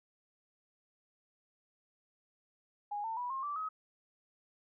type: tone with pitch steps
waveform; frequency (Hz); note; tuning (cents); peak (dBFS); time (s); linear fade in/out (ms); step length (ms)
sine; 824 / 898.6 / 979.9 / 1068.6 / 1165.3 / 1270.8; G#5 / A5 / B5 / C6 / D6 / D#6; -14 / +36 / -14 / +36 / -14 / +36; -35; 2.91-3.69; 10; 130
effects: none